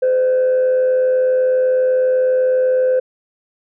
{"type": "tone with frequency modulation", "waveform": "sine", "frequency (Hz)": 512, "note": "C5", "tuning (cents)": -38, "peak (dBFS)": -10, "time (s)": [0.02, 3], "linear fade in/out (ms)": 10, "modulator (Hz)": 88, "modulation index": 0.21, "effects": ["tanh soft clip ceiling -10 dBFS"]}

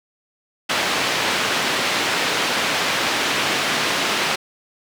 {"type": "band-pass noise", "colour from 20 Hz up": "white", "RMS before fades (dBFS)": -21, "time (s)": [0.69, 4.36], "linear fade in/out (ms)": 10, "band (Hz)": [170, 3300], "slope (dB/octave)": 12, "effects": []}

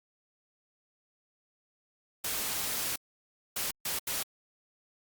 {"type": "noise bursts at uneven times", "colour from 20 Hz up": "white", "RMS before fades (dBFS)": -33, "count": 4, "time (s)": [[2.24, 2.96], [3.56, 3.71], [3.85, 3.99], [4.07, 4.23]], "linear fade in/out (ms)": 5, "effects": ["Opus 48 kbps"]}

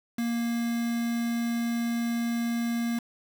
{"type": "tone with quantisation", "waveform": "triangle", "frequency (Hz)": 234.2, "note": "A#3", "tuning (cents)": 8, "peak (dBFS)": -24, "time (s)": [0.18, 2.99], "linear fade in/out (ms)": 5, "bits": 6, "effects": []}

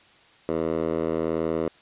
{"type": "tone with band-pass filter", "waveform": "10% pulse", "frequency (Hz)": 81, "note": "E2", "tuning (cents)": -30, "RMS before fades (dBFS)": -26, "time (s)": [0.49, 1.68], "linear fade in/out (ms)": 0, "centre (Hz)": 490, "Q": 1.4, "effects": ["white hiss -55 dBFS RMS until 1.81 s", "resampled to 8000 Hz"]}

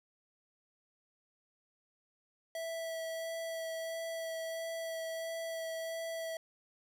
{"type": "tone with vibrato", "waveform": "square", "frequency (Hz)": 655, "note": "E5", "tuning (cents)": -11, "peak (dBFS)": -38, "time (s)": [2.55, 6.37], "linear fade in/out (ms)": 2, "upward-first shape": "sine", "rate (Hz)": 1.5, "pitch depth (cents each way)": 10, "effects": []}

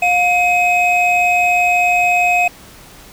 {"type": "tone pair together", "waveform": "triangle", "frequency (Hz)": [712, 2537], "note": ["F5", "D#7"], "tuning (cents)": [33, 33], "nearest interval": "octave + minor seventh", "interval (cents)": 2200, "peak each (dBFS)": -12, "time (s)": [0.02, 2.48], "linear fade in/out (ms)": 5, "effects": ["pink hiss -40 dBFS RMS until 3.12 s"]}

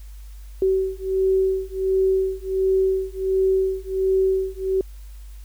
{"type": "beating tone pair", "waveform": "sine", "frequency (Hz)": [380, 381.4], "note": ["F#4", "G4"], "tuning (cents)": [46, -47], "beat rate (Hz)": 1.4, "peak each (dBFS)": -21, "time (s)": [0.62, 4.81], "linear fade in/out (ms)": 2, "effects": ["added 50 Hz sine -36 dBFS peak until 5.44 s", "white hiss -55 dBFS RMS until 5.44 s"]}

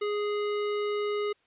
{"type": "tone", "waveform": "square", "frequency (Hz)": 415.3, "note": "G#4", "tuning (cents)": 0, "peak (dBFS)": -28, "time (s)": [0.01, 1.33], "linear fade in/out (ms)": 10, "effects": ["white hiss -68 dBFS RMS until 1.46 s", "resampled to 8000 Hz"]}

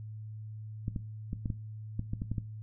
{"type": "clicks", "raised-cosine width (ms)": 5, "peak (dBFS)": -21, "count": 10, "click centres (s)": [0.881, 0.962, 1.331, 1.458, 1.502, 1.994, 2.134, 2.219, 2.316, 2.382], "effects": ["noise-tail reverb RT60 0.4 s tail -17 dB re dry", "added 108 Hz sine -40 dBFS peak until 2.62 s"]}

